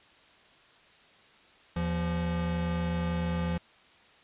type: tone pair together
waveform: square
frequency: 80.2 / 171.42 Hz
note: E2 / F3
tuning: -47 / -32 cents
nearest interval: octave + minor second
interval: 1315 cents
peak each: -34 / -30 dBFS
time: 1.76-3.58 s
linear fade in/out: 5 ms
effects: white hiss -58 dBFS RMS until 4.23 s + resampled to 8000 Hz